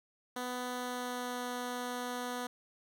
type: tone with pitch glide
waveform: 10% pulse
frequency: 248.6 to 246.6 Hz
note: B3 to B3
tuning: +12 to -2 cents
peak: -28 dBFS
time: 0.36-2.47 s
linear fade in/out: 5 ms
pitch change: -14 cents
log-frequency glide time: 0.62-1.48 s
effects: none